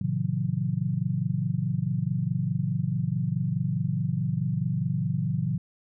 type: chord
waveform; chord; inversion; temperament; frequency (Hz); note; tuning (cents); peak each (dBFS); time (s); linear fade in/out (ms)
sine; A diminished seventh; none; equal with one note detuned; 110 / 130.81 / 155.56 / 180.25; A2 / C3 / Eb3 / Gb3; 0 / 0 / 0 / -45; -32 / -29 / -29 / -30; 0.01-5.58; 5
effects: none